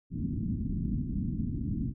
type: low-pass noise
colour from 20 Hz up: white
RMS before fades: -32 dBFS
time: 0.1-1.94 s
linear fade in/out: 50 ms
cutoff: 270 Hz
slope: 48 dB/octave
effects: none